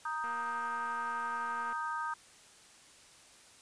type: chord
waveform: sine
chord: Eb major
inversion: second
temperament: equal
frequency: 932.3 / 1244.5 / 1568 Hz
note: Bb5 / Eb6 / G6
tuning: 0 / 0 / 0 cents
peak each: -38 / -37 / -40 dBFS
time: 0.05-2.14 s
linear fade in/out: 5 ms
type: click train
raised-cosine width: 0.5 ms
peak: -35 dBFS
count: 352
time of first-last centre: 0.24-1.727 s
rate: 236 Hz
effects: white hiss -58 dBFS RMS until 3.61 s + resampled to 22050 Hz